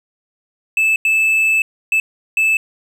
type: tone bursts at uneven times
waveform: triangle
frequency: 2624 Hz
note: E7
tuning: 9 cents flat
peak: -10 dBFS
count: 4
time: 0.77-0.96 / 1.05-1.62 / 1.92-2 / 2.37-2.57 s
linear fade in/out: 2 ms
effects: none